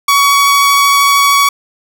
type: tone with vibrato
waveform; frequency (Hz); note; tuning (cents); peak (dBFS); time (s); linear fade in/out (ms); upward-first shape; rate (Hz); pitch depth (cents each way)
sawtooth; 1126; C#6; +27; -3; 0.08-1.49; 5; triangle; 13; 10
effects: none